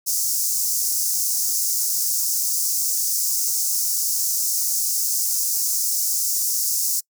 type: high-pass noise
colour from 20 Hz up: pink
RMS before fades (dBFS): -22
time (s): 0.06-7.01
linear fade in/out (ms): 20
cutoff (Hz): 5300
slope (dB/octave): 48
effects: noise-tail reverb RT60 0.1 s tail -26 dB re dry